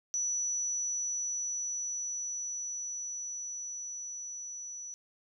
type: tone with level ramp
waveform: sine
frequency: 5920 Hz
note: F#8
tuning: in tune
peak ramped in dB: -29 to -40 dBFS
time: 0.14-4.94 s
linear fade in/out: 0 ms
effects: none